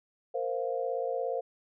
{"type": "chord", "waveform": "sine", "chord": "Bb suspended second", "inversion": "none", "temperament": "equal", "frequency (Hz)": [466.2, 523.3, 698.5], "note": ["Bb4", "C5", "F5"], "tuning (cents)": [0, 0, 0], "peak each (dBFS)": [-34, -32, -36], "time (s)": [0.34, 1.41], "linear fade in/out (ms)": 10, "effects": []}